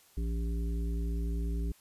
harmonic tone, 56.9 Hz, A#1, 41 cents flat, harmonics 1 / 3 / 5 / 7, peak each -30 / -40 / -44 / -47 dBFS, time 0.17-1.72 s, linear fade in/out 5 ms, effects white hiss -62 dBFS RMS until 1.8 s + resampled to 32000 Hz

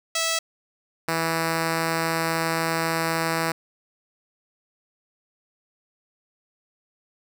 5% pulse tone pair in turn, 655 / 163.75 Hz, E5 / E3, -11 / -11 cents, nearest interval 2 octaves, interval 2400 cents, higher first, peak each -11 dBFS, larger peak neither, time 0.15-0.39 / 1.08-3.52 s, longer second, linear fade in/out 5 ms, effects none

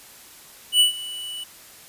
square tone with ADSR envelope, 2960 Hz, F#7, in tune, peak -12 dBFS, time 0.72-1.44 s, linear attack 81 ms, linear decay 120 ms, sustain -19 dB, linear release 7 ms, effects white hiss -46 dBFS RMS until 1.88 s + resampled to 32000 Hz

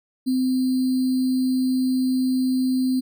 sine tone with sample-and-hold, 257.8 Hz, C4, 26 cents flat, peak -18 dBFS, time 0.26-3.01 s, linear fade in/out 20 ms, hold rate 4410 Hz, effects none

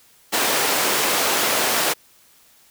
pink high-pass noise, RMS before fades -20 dBFS, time 0.32-1.94 s, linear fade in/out 20 ms, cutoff 410 Hz, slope 12 dB/octave, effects white hiss -54 dBFS RMS until 2.7 s

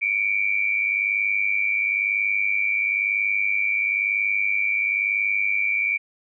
sine tone pair together, 2265 / 2366 Hz, C#7 / D7, +37 / +12 cents, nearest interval minor second, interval 75 cents, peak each -23 / -22 dBFS, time 0.01-5.98 s, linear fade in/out 20 ms, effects none

